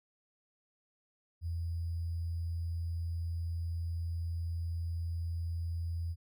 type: tone with sample-and-hold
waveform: sine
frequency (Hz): 84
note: E2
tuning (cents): +33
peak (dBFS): -33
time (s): 1.41-6.16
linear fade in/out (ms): 50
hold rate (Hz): 4900
effects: none